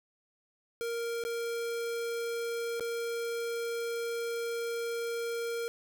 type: tone with dropouts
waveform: square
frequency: 466.2 Hz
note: A#4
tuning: in tune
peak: -33 dBFS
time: 0.81-5.68 s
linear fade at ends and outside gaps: 0 ms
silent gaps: 1.238-1.25 / 2.797-2.807 s
effects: none